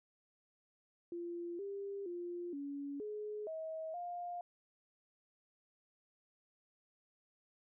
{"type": "tone with pitch steps", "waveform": "sine", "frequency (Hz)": [344.7, 398.4, 349.8, 282.7, 421.7, 639, 704], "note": ["F4", "G4", "F4", "C#4", "G#4", "D#5", "F5"], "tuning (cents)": [-23, 28, 3, 34, 26, 46, 14], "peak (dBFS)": -40, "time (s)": [1.12, 4.41], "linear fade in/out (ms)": 2, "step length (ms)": 470, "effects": []}